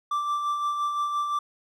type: tone with tremolo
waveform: triangle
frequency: 1173 Hz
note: D6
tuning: 2 cents flat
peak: -21 dBFS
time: 0.11-1.39 s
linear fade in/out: 5 ms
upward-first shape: sine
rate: 5.8 Hz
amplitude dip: 40%
effects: none